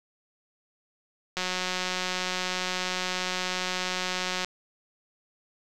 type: click train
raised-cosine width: 0.2 ms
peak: -12 dBFS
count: 564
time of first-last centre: 1.37-4.447 s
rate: 183 Hz
effects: none